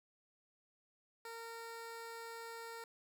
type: tone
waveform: 15% pulse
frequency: 459.7 Hz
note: A#4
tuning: 24 cents flat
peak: -40 dBFS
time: 1.25-2.84 s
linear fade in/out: 2 ms
effects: none